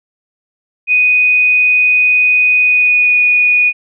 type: tone with pitch glide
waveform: sine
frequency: 2489 to 2466 Hz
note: D#7 to D#7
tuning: 0 to -16 cents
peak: -7 dBFS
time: 0.87-3.73 s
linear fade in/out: 50 ms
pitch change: -16 cents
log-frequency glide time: 2.61-3.18 s
effects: none